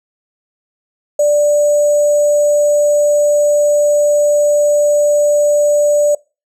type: tone with sample-and-hold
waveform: sine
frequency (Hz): 588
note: D5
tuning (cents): +2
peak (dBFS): -8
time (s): 1.19-6.15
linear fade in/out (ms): 5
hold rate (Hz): 7350
effects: noise-tail reverb RT60 0.3 s tail -24 dB re dry + low-pass 12000 Hz 12 dB/octave